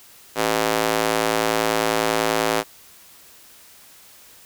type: tone with high-pass filter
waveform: square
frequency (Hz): 55.1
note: A1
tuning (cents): +3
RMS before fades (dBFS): -21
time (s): 0.35-2.64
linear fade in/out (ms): 50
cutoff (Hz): 450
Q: 0.94
effects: white hiss -48 dBFS RMS until 4.45 s